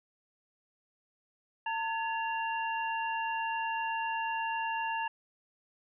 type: tone cluster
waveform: sine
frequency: 902 / 1699 / 2773 Hz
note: A5 / G#6 / F7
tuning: +43 / +39 / -13 cents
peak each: -32 / -38 / -39 dBFS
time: 1.66-5.08 s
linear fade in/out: 5 ms
effects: none